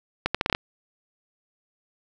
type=accelerating click train; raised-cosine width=0.3 ms; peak=-6 dBFS; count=7; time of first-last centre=0.26-0.549 s; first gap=86 ms; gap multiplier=0.76; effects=none